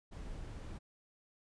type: noise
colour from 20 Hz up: brown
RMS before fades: -45 dBFS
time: 0.11-0.79 s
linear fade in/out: 20 ms
effects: resampled to 22050 Hz